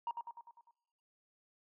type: tone with echo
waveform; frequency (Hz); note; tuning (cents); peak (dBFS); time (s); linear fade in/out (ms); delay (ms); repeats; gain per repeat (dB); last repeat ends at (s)
sine; 941; A#5; +16; -32; 0.07-0.11; 2; 100; 6; -5; 0.71
effects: noise-tail reverb RT60 1.0 s tail -24 dB re dry + tanh soft clip ceiling -32 dBFS